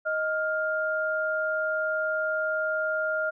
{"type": "tone pair together", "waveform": "sine", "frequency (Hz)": [626.2, 1405], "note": ["D#5", "F6"], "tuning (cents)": [11, 10], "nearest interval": "octave + major second", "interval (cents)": 1399, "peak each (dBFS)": [-28, -27], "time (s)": [0.05, 3.31], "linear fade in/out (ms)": 20, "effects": []}